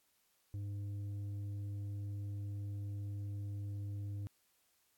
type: tone with tanh clipping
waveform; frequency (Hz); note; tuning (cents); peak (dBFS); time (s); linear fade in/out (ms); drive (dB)
triangle; 101; G#2; -48; -40; 0.54-4.27; 0; 10
effects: white hiss -75 dBFS RMS until 4.97 s + AAC 64 kbps